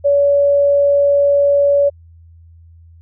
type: tone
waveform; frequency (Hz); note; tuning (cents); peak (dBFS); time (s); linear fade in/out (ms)
sine; 568; C#5; +42; -9; 0.04-1.9; 20
effects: added 83 Hz sine -40 dBFS peak until 3.01 s